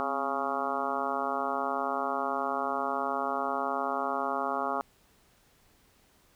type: harmonic tone with a mistuned harmonic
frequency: 138.5 Hz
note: C#3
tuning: 1 cent flat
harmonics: 2 / 3 / 4 / 5 / 6 / 7 / 8 / 9 / 10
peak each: -39 / -39 / -38 / -35 / -35 / -40 / -35 / -36 / -40 dBFS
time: 0-4.81 s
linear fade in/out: 0 ms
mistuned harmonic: 2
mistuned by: -82 cents
effects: pink hiss -64 dBFS RMS until 6.35 s